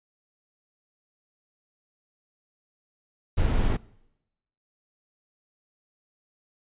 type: noise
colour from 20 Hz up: brown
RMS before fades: -22 dBFS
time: 3.37-3.77 s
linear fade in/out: 10 ms
effects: noise-tail reverb RT60 0.9 s tail -23 dB re dry + resampled to 8000 Hz